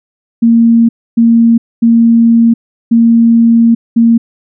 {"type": "tone bursts at uneven times", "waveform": "sine", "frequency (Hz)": 231, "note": "A#3", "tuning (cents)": -16, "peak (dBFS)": -3, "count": 5, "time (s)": [[0.42, 0.89], [1.17, 1.58], [1.82, 2.54], [2.91, 3.75], [3.96, 4.18]], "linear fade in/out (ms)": 10, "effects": []}